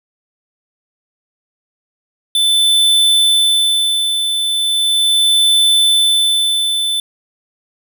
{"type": "tone with tremolo", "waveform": "square", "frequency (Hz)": 3520, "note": "A7", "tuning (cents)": 0, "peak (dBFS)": -9, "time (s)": [2.35, 7], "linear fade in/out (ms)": 2, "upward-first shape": "sine", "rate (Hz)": 0.38, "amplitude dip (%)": 50, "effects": []}